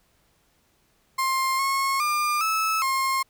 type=tone with pitch steps; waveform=35% pulse; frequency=1058 / 1088 / 1201 / 1303 / 1068 Hz; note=C6 / C#6 / D6 / E6 / C6; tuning=+19 / -33 / +38 / -20 / +35 cents; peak=-20 dBFS; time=1.18-3.23 s; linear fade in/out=10 ms; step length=410 ms; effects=pink hiss -65 dBFS RMS until 3.29 s